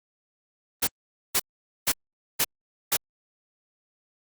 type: noise bursts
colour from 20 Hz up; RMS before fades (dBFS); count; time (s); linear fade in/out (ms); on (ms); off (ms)
white; -22; 5; 0.82-2.97; 10; 54; 470
effects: Opus 32 kbps